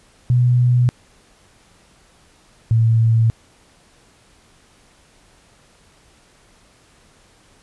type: tone pair in turn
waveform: sine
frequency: 123.2 / 113.47 Hz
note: B2 / A#2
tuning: -4 / -46 cents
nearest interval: minor second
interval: 142 cents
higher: first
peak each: -11 dBFS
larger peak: neither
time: 0.3-0.89 / 2.71-3.3 s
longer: neither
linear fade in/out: 0 ms
effects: pink hiss -53 dBFS RMS until 7.62 s + resampled to 24000 Hz